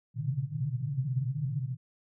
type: band-pass noise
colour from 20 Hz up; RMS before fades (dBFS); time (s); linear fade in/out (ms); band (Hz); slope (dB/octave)
pink; -32; 0.14-1.77; 50; 120 to 150; 96
effects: none